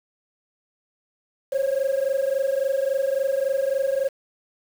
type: tone pair together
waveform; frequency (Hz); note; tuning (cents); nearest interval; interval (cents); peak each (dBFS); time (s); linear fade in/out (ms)
sine; 530.8 / 554.4; C5 / C#5; +25 / 0; minor second; 75; -21; 1.52-4.09; 10
effects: tanh soft clip ceiling -17 dBFS + 7-bit